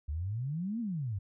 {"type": "exponential two-way sweep", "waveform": "sine", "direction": "up then down", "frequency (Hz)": [69.3, 242.5, 91.8], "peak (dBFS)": -32, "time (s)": [0.08, 1.19], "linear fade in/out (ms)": 10, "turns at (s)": 0.8, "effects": []}